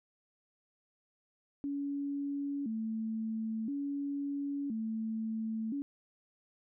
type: tone with vibrato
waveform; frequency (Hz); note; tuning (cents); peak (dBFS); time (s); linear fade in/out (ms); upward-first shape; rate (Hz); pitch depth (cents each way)
sine; 250.2; B3; +23; -33; 1.64-5.82; 0; square; 0.49; 210
effects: none